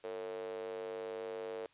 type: tone with high-pass filter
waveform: square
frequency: 50.1 Hz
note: G1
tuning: 38 cents sharp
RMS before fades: -42 dBFS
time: 0.04-1.66 s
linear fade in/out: 0 ms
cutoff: 480 Hz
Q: 8.8
effects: white hiss -67 dBFS RMS until 1.73 s + resampled to 8000 Hz